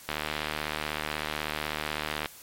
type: click train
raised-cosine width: 0.3 ms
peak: -13 dBFS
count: 166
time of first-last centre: 0.09-2.258 s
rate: 76.1 Hz
effects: white hiss -49 dBFS RMS until 2.42 s + MP3 64 kbps